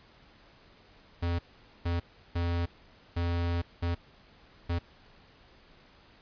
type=tone bursts at uneven times; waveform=square; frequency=86 Hz; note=F2; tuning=26 cents flat; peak=-28 dBFS; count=6; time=1.22-1.39 / 1.85-2 / 2.35-2.66 / 3.16-3.62 / 3.82-3.95 / 4.69-4.79 s; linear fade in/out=10 ms; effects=pink hiss -58 dBFS RMS until 6.21 s + resampled to 11025 Hz